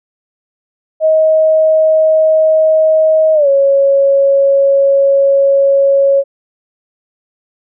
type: tone with pitch glide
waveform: sine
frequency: 631 to 552.5 Hz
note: D#5 to C#5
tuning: +24 to -6 cents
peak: -6 dBFS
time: 1-6.24 s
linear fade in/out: 50 ms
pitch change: -230 cents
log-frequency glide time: 3.34-3.48 s
effects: none